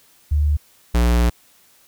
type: tone pair in turn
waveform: sine / square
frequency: 74.1 / 59.29 Hz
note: D2 / A#1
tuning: +16 / +30 cents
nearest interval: major third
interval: 386 cents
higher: first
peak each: -14 dBFS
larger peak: neither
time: 0.31-0.57 / 0.94-1.3 s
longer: second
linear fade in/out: 10 ms
effects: white hiss -54 dBFS RMS until 1.87 s